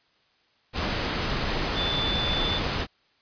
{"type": "tone in noise", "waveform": "sine", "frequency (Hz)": 3514, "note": "A7", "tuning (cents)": -3, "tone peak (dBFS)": -27, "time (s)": [1.74, 2.61], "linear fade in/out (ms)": 50, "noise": "pink", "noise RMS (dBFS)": -27, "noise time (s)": [0.73, 2.87], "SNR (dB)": -3, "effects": ["white hiss -65 dBFS RMS until 3.21 s", "resampled to 11025 Hz"]}